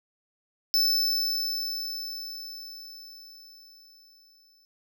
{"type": "tone with exponential decay", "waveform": "square", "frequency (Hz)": 5274, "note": "E8", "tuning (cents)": 0, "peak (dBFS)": -20, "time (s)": [0.74, 4.65], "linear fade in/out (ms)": 0, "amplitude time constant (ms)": 850, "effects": []}